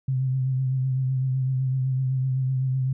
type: tone with vibrato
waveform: sine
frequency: 130.81 Hz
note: C3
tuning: in tune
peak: -21 dBFS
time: 0.08-2.93 s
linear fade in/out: 5 ms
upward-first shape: triangle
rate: 7.9 Hz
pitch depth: 40 cents each way
effects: none